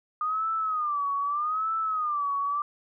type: tone with vibrato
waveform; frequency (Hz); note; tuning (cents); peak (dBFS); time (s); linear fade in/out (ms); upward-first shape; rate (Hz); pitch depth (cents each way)
sine; 1217; D#6; -39; -25; 0.21-2.62; 2; sine; 0.81; 140
effects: none